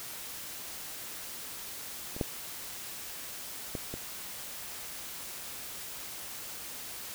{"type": "clicks", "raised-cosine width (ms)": 2, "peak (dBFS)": [-27, -15, -21, -24], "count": 4, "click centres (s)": [2.165, 2.212, 3.752, 3.94], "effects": ["white hiss -42 dBFS RMS until 7.14 s"]}